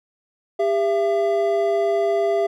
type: tone pair together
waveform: triangle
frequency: 400 / 671.4 Hz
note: G4 / E5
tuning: +35 / +32 cents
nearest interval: major sixth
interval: 897 cents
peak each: -18 dBFS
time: 0.59-2.47 s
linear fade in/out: 10 ms
effects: none